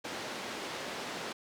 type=band-pass noise; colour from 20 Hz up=pink; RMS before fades=-40 dBFS; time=0.04-1.33 s; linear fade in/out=10 ms; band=270 to 5300 Hz; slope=12 dB/octave; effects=none